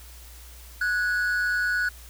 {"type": "tone pair together", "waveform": "triangle", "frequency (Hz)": [1470.2, 1661.2], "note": ["F#6", "G#6"], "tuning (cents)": [-11, 0], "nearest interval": "major second", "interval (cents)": 211, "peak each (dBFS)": [-21, -29], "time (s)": [0.81, 1.89], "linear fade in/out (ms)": 5, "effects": ["added 60 Hz sine -44 dBFS peak until 2.09 s", "white hiss -49 dBFS RMS until 2.09 s"]}